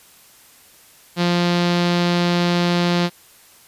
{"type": "tone with low-pass filter", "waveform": "sawtooth", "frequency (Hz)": 174.61, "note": "F3", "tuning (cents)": 0, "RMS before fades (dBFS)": -18, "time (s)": [1.16, 3.1], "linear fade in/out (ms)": 50, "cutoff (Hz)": 4300, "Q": 2.3, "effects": ["white hiss -49 dBFS RMS until 3.67 s", "resampled to 32000 Hz"]}